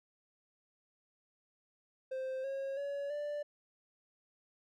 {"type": "tone with pitch steps", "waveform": "triangle", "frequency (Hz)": [523, 543.6, 565.1, 587.4], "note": ["C5", "C#5", "C#5", "D5"], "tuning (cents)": [-1, -34, 33, 0], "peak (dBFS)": -34, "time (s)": [2.11, 3.43], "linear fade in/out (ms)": 10, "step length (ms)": 330, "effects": []}